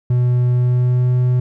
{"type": "tone with pitch glide", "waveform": "triangle", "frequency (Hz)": [123.47, 125.05], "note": ["B2", "B2"], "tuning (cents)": [0, 22], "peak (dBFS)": -10, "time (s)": [0.1, 1.4], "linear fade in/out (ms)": 5, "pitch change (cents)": 22, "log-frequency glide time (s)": [0.51, 1.12], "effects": []}